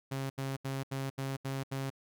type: tone bursts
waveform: sawtooth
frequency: 135.3 Hz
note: C#3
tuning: 42 cents flat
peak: -30 dBFS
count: 7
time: 0.11-1.902 s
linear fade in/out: 10 ms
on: 190 ms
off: 77 ms
effects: none